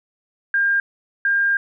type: tone bursts at uneven times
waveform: sine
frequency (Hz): 1605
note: G6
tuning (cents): +40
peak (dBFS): -15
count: 2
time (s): 0.54-0.8 / 1.25-1.57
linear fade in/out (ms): 2
effects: none